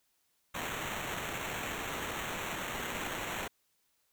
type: noise with sample-and-hold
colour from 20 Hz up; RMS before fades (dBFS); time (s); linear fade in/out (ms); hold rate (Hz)
blue; -38; 0.54-3.48; 10; 4900
effects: white hiss -75 dBFS RMS until 4.12 s